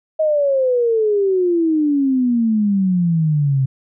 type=exponential sweep; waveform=sine; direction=down; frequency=636 to 130.6 Hz; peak=-13 dBFS; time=0.19-3.66 s; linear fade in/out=10 ms; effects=none